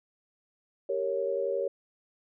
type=chord; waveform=sine; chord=G diminished; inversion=none; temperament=equal with one note detuned; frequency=392 / 462.7 / 554.4 Hz; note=G4 / Bb4 / Db5; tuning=0 / -13 / 0 cents; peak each=-33 / -32 / -30 dBFS; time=0.89-1.68 s; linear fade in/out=5 ms; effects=none